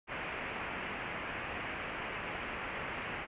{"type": "low-pass noise", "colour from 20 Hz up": "white", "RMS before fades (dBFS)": -40, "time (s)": [0.07, 3.27], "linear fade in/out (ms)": 50, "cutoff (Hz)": 2700, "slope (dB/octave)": 48, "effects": ["resampled to 8000 Hz"]}